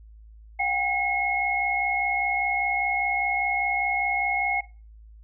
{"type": "tone cluster", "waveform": "sine", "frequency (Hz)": [728, 793, 2169], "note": ["F#5", "G5", "C#7"], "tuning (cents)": [-28, 20, -38], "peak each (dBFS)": [-30, -27, -24], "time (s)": [0.59, 4.61], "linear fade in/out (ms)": 10, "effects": ["noise-tail reverb RT60 0.3 s tail -17 dB re dry", "added 54 Hz sine -45 dBFS peak until 5.23 s"]}